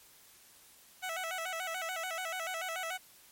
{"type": "tone with vibrato", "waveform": "15% pulse", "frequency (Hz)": 698.5, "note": "F5", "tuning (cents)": 0, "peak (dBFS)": -29, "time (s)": [1.02, 2.98], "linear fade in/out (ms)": 20, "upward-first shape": "square", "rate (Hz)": 6.9, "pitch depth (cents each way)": 110, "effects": ["white hiss -59 dBFS RMS until 3.31 s", "MP3 64 kbps"]}